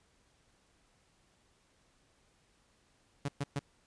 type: tone bursts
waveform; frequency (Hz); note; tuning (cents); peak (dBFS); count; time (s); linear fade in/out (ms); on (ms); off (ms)
sawtooth; 141.6; C#3; +37; -28; 3; 3.25-3.592; 5; 34; 120
effects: pink hiss -70 dBFS RMS until 3.86 s + resampled to 22050 Hz